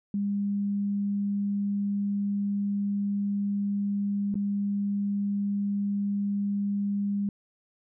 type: tone with dropouts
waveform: sine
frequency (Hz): 201.7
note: G3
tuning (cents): +50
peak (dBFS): -25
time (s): 0.14-7.29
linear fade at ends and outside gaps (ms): 2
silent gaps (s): 4.343-4.354
effects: none